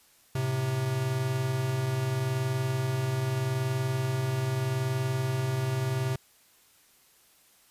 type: tone pair together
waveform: square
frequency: 110 / 130.81 Hz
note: A2 / C3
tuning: 0 / 0 cents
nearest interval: minor third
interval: 300 cents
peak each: -35 / -28 dBFS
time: 0.35-6.16 s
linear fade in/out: 5 ms
effects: white hiss -61 dBFS RMS until 7.7 s + resampled to 32000 Hz